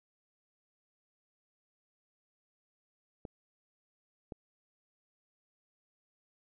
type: clicks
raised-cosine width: 2 ms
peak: -28 dBFS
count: 2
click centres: 3.252 / 4.322 s
effects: none